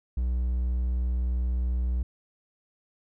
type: tone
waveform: triangle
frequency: 61.5 Hz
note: B1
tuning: 7 cents flat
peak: -22 dBFS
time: 0.17-2.03 s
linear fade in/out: 5 ms
effects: none